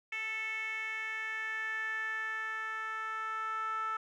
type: tone with band-pass filter sweep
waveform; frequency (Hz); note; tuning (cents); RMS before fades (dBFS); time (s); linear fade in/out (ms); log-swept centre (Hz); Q
10% pulse; 440; A4; 0; -37; 0.12-3.97; 5; 2300 to 1300; 5.4
effects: none